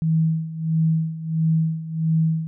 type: tone with tremolo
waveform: sine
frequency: 160.8 Hz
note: E3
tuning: 43 cents flat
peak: -15 dBFS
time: 0.02-2.47 s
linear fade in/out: 0 ms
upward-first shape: sine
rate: 1.5 Hz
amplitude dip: 80%
effects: none

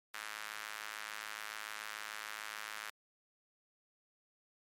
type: tone with high-pass filter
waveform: sawtooth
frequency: 106.9 Hz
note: A2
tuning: 49 cents flat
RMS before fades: -45 dBFS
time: 0.14-2.9 s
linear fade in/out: 5 ms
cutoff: 1500 Hz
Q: 1.6
effects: MP3 64 kbps

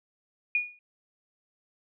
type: tone with exponential decay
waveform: sine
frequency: 2447 Hz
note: D#7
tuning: 29 cents flat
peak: -20 dBFS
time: 0.55-0.79 s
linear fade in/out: 2 ms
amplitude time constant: 52 ms
effects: none

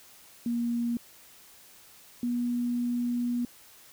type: tone pair in turn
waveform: sine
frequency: 236.5 / 241.7 Hz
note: A#3 / B3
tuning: +25 / -37 cents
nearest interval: unison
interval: 38 cents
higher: second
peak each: -26 dBFS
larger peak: neither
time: 0.46-0.97 / 2.23-3.45 s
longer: second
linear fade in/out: 2 ms
effects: white hiss -54 dBFS RMS until 3.92 s

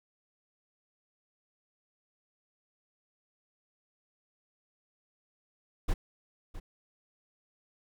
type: noise with echo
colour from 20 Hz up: brown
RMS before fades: -26 dBFS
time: 5.88-5.94 s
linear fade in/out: 10 ms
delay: 660 ms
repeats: 1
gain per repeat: -14 dB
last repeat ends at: 6.6 s
effects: none

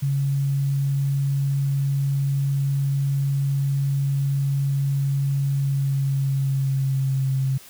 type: tone with pitch glide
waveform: sine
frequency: 138.59 to 133.71 Hz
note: C#3 to C3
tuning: 0 to +38 cents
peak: -19 dBFS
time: 0.02-7.58 s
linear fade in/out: 10 ms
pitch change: -62 cents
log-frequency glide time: 5.51-7.31 s
effects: white hiss -46 dBFS RMS until 7.69 s

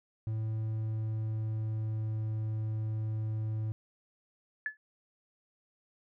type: tone with pitch glide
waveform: triangle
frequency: 110 to 109.11 Hz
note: A2 to A2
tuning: 0 to -14 cents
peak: -29 dBFS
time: 0.27-3.72 s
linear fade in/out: 0 ms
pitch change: -14 cents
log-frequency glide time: 0.55-2.34 s
type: tone with exponential decay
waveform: sine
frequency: 1723 Hz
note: A6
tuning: 37 cents flat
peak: -27 dBFS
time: 4.66-4.77 s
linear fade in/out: 1 ms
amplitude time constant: 23 ms
effects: none

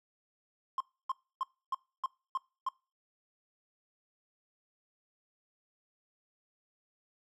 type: tone bursts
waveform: triangle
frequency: 1058 Hz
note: C6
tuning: 19 cents sharp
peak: -27 dBFS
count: 7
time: 0.78-2.688 s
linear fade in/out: 2 ms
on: 24 ms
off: 290 ms
effects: noise-tail reverb RT60 0.3 s tail -24 dB re dry + tanh soft clip ceiling -23 dBFS

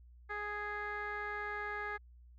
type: tone with low-pass filter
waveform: 15% pulse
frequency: 415.3 Hz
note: G#4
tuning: in tune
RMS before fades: -40 dBFS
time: 0.29-1.98 s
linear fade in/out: 20 ms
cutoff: 1900 Hz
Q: 4.3
effects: added 60 Hz sine -55 dBFS peak until 2.38 s

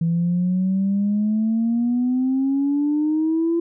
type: exponential sweep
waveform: sine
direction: up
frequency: 164.81 to 340 Hz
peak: -16 dBFS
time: 0.01-3.6 s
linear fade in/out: 5 ms
effects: tanh soft clip ceiling -13 dBFS

